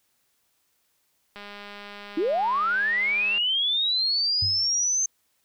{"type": "click train", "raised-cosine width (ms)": 0.3, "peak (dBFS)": -25, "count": 413, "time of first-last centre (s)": [1.36, 3.38], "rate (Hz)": 204}
{"type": "linear sweep", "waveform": "sine", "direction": "up", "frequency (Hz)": [293.8, 6330], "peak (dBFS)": -21, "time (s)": [2.17, 5.06], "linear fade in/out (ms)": 5}
{"type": "tone with exponential decay", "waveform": "sine", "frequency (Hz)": 98, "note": "G2", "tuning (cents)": 0, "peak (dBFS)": -25, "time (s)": [4.42, 4.73], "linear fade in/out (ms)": 5, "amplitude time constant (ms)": 67}
{"effects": ["white hiss -70 dBFS RMS until 5.44 s"]}